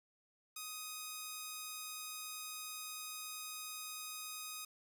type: tone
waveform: 5% pulse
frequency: 1251 Hz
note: D#6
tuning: 9 cents sharp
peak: -32 dBFS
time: 0.56-4.65 s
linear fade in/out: 5 ms
effects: none